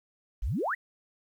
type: exponential sweep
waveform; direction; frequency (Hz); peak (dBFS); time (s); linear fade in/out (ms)
sine; up; 38.89 to 2100; -27; 0.42-0.75; 10
effects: 10-bit